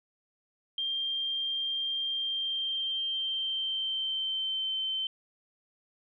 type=tone with pitch glide; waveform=sine; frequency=3185 to 3091 Hz; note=G7 to G7; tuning=+27 to -25 cents; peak=-29 dBFS; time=0.78-5.07 s; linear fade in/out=2 ms; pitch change=-52 cents; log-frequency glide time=2.07-4.75 s; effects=none